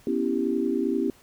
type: chord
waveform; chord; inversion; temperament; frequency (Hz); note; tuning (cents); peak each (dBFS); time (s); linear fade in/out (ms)
sine; C# half-diminished seventh; third; equal; 246.9 / 277.2 / 329.6 / 392; B3 / C#4 / E4 / G4; 0 / 0 / 0 / 0; -28; 0.07-1.1; 2
effects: pink hiss -56 dBFS RMS until 1.22 s